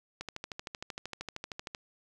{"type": "click train", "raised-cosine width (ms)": 0.2, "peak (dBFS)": -21, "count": 21, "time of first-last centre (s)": [0.21, 1.748], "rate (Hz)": 13, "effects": []}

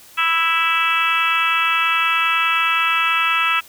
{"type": "harmonic tone", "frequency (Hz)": 329.6, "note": "E4", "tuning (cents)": 0, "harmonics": [3, 4, 5, 6, 7, 8, 9, 10], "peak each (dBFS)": [-28, -19, -27, -27, -27, -19, -30, -27], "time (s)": [0.17, 3.61], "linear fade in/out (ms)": 20, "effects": ["white hiss -45 dBFS RMS until 3.68 s"]}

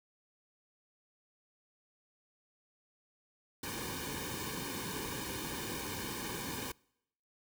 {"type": "noise with comb filter", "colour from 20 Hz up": "pink", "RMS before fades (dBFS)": -40, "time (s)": [3.63, 6.72], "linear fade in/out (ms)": 5, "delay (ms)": 1.5, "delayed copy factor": -0.95, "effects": ["noise-tail reverb RT60 0.8 s tail -26 dB re dry"]}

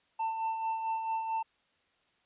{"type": "tone with tremolo", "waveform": "triangle", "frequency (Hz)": 894, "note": "A5", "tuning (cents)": 27, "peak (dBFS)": -27, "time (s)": [0.19, 1.43], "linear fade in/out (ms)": 10, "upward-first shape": "sine", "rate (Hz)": 4.5, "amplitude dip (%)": 45, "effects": ["white hiss -71 dBFS RMS until 2.25 s", "resampled to 8000 Hz"]}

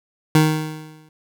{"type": "tone with exponential decay", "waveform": "25% pulse", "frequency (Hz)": 155.56, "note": "D#3", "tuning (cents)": 0, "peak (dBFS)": -6, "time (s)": [0.35, 1.09], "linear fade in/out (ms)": 2, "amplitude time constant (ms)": 160, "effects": []}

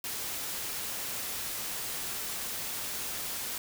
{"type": "noise", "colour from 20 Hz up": "white", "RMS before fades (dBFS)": -36, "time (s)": [0.04, 3.58], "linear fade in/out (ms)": 2, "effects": []}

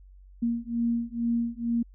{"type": "beating tone pair", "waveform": "sine", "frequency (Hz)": [233.1, 235.3], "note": ["A#3", "A#3"], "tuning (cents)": [0, 16], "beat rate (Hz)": 2.2, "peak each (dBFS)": -28, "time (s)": [0.42, 1.83], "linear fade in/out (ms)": 10, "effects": ["added 47 Hz sine -48 dBFS peak until 1.94 s"]}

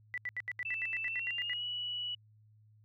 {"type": "tone bursts", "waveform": "sine", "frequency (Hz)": 1975.5, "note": "B6", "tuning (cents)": 0, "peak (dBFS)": -34, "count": 13, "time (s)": [0.14, 1.533], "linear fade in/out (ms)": 0, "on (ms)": 37, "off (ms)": 76}
{"type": "tone with pitch glide", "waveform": "sine", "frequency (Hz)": [2650, 2940], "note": ["E7", "F#7"], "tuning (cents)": [9, -12], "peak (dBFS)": -35, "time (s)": [0.65, 2.15], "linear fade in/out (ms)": 5, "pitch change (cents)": 179, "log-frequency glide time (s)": [1.06, 1.65]}
{"effects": ["added 107 Hz sine -60 dBFS peak until 2.84 s"]}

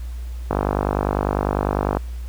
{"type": "click train", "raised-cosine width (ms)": 1, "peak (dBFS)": -5, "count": 74, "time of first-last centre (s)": [0.51, 1.97], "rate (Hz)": 50, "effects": ["added 60 Hz sine -27 dBFS peak until 2.28 s", "pink hiss -49 dBFS RMS until 2.28 s"]}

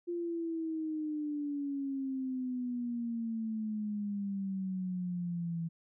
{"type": "exponential sweep", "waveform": "sine", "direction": "down", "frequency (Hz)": [349.2, 164.81], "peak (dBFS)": -33, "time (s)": [0.07, 5.69], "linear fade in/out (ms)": 20, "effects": []}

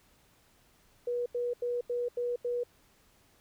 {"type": "tone bursts", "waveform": "sine", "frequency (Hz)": 484.5, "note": "B4", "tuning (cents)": -33, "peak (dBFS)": -29, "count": 6, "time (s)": [1.07, 2.635], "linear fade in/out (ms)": 5, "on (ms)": 190, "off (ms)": 85, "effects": ["pink hiss -65 dBFS RMS until 3.4 s"]}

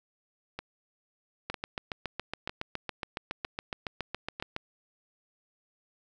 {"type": "two click trains", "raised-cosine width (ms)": 0.3, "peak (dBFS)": [-17, -20], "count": [23, 5], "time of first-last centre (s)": [[1.5, 4.564], [0.59, 4.4]], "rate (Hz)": [7.18, 1.05], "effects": []}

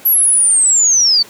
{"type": "linear sweep", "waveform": "sine", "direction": "down", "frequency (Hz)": [11840, 4435], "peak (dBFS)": -8, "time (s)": [0.05, 1.23], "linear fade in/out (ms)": 10, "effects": ["pink hiss -39 dBFS RMS until 1.29 s", "high-pass 200 Hz 12 dB/octave"]}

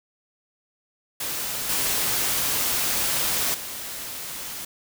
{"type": "noise with level steps", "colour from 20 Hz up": "white", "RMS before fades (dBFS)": [-29, -24, -34], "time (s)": [1.2, 4.65], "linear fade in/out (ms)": 5, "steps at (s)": [1.69, 3.54], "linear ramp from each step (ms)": 5, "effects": []}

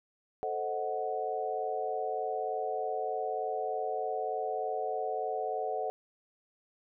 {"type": "chord", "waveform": "sine", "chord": "A diminished seventh", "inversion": "none", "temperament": "equal", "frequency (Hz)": [440, 523.3, 622.3, 740], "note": ["A4", "C5", "Eb5", "Gb5"], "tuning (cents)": [0, 0, 0, 0], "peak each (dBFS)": [-36, -39, -39, -34], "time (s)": [0.43, 5.9], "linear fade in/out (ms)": 0, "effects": []}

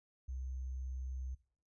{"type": "tone with sample-and-hold", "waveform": "sine", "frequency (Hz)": 64.5, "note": "C2", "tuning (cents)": -24, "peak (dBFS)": -39, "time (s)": [0.28, 1.35], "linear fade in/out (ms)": 10, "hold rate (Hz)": 6300, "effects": ["noise-tail reverb RT60 0.5 s tail -20 dB re dry", "resampled to 24000 Hz"]}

